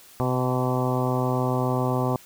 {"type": "harmonic tone with a mistuned harmonic", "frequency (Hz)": 127.2, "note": "C3", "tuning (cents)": -48, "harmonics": [1, 2, 3, 4, 5, 6, 7, 8, 9], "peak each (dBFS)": [-25, -28, -30, -31, -32, -33, -33, -34, -35], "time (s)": [0.2, 2.16], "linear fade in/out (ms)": 0, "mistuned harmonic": 7, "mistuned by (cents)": -21, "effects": ["white hiss -50 dBFS RMS until 2.25 s"]}